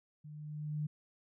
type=tone with level ramp; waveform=sine; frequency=150.7 Hz; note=D3; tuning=45 cents sharp; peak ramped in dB=-47 to -32 dBFS; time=0.24-0.87 s; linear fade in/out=10 ms; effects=none